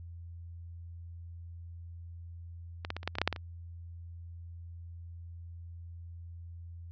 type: clicks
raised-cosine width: 0.3 ms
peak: -21 / -17 / -21 / -28 / -15 / -23 / -14 / -10 / -9 / -17 / -25 dBFS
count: 11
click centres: 2.849 / 2.904 / 2.966 / 3.031 / 3.076 / 3.154 / 3.185 / 3.216 / 3.276 / 3.327 / 3.362 s
effects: added 85 Hz sine -43 dBFS peak until 6.91 s + resampled to 16000 Hz